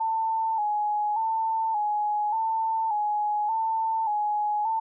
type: tone with vibrato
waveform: sine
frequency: 865 Hz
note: A5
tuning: 30 cents flat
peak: -23 dBFS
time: 0-4.8 s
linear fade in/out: 10 ms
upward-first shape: square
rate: 0.86 Hz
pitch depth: 55 cents each way
effects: none